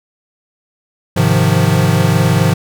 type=chord; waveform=square; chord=F minor seventh; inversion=first; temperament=equal; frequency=103.83 / 130.81 / 155.56 / 174.61 Hz; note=Ab2 / C3 / Eb3 / F3; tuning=0 / 0 / 0 / 0 cents; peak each=-16 dBFS; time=1.16-2.54 s; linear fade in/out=10 ms; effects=none